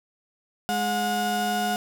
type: tone pair together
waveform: 35% pulse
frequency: 208.5 / 723 Hz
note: G#3 / F#5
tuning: +7 / -40 cents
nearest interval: octave + minor seventh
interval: 2153 cents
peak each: -27 / -23 dBFS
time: 0.69-1.76 s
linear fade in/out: 0 ms
effects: none